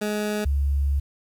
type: tone pair in turn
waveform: 20% pulse / sine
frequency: 210 / 70.08 Hz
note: G#3 / C#2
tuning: +19 / +19 cents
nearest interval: octave + perfect fifth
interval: 1900 cents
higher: first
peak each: -19 dBFS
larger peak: neither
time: 0.01-0.45 / 0.45-1 s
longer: second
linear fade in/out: 10 ms
effects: 9-bit